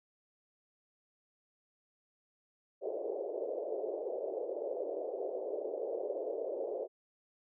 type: band-pass noise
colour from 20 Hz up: white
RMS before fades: -38 dBFS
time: 2.81-6.88 s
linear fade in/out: 50 ms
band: 380 to 600 Hz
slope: 48 dB/octave
effects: none